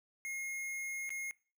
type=tone with dropouts; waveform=square; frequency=2150 Hz; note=C7; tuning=47 cents sharp; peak=-39 dBFS; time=0.25-1.31 s; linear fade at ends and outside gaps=0 ms; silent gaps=1.093-1.104 s; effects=noise-tail reverb RT60 0.4 s tail -22 dB re dry